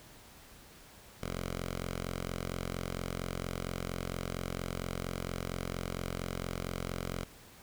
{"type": "tone with notch filter", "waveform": "5% pulse", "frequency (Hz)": 44.34, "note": "F1", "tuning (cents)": 27, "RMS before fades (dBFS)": -38, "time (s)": [1.21, 7.25], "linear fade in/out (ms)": 20, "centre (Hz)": 320, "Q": 2, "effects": ["pink hiss -55 dBFS RMS until 7.62 s"]}